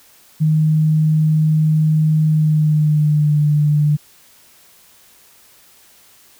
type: tone with pitch glide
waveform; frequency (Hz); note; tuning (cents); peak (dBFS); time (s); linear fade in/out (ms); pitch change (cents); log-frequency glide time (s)
sine; 155.56 to 148.88; D#3 to D3; 0 to +24; -11; 0.4-3.97; 20; -76; 2.27-3.38
effects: white hiss -49 dBFS RMS until 6.39 s